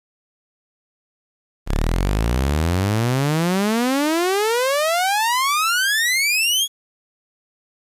sawtooth exponential sweep, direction up, 32.99 to 3389 Hz, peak -13 dBFS, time 1.66-6.68 s, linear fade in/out 50 ms, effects resampled to 32000 Hz + 8-bit

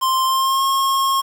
square tone with pitch glide, 1048 to 1081.2 Hz, C6 to C#6, +2 to -44 cents, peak -16 dBFS, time 0.01-1.22 s, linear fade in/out 20 ms, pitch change +54 cents, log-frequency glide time 0.25-0.65 s, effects 7-bit

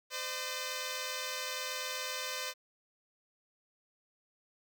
5% pulse tone pair together, 513 / 602 Hz, C5 / D5, -34 / +43 cents, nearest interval minor third, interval 277 cents, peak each -26 / -29 dBFS, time 0.1-2.54 s, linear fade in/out 50 ms, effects none

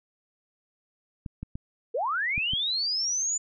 clicks, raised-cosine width 5 ms, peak -22 dBFS, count 5, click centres 1.262 / 1.43 / 1.555 / 2.379 / 2.535 s
sine linear sweep, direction up, 416.2 to 7060 Hz, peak -25 dBFS, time 1.94-3.38 s, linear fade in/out 10 ms
effects none

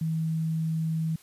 sine tone, 160.7 Hz, E3, 44 cents flat, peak -25 dBFS, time 0.01-1.16 s, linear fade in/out 5 ms, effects white hiss -56 dBFS RMS until 1.22 s + resampled to 32000 Hz

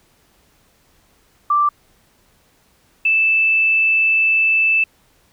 sine tone pair in turn, 1174.7 / 2637 Hz, D6 / E7, 0 / 0 cents, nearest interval octave + major second, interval 1400 cents, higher second, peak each -12 dBFS, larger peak neither, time 1.5-1.69 / 3.05-4.84 s, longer second, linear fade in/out 5 ms, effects pink hiss -57 dBFS RMS until 5.32 s

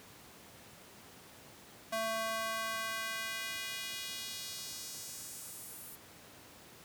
square tone with high-pass filter sweep, 223 Hz, A3, 23 cents sharp, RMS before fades -40 dBFS, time 1.92-5.96 s, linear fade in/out 10 ms, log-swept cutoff 650 to 12000 Hz, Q 1.3, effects pink hiss -55 dBFS RMS until 6.84 s + high-pass 100 Hz 12 dB/octave

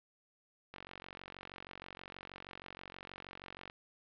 click train, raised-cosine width 0.3 ms, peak -30 dBFS, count 138, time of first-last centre 0.74-3.699 s, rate 46.3 Hz, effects low-pass 4000 Hz 12 dB/octave

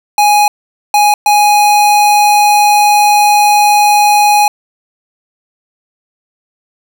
square tone bursts at uneven times, 830.6 Hz, G#5, in tune, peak -6 dBFS, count 3, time 0.18-0.48 / 0.94-1.14 / 1.26-4.48 s, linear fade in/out 2 ms, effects none

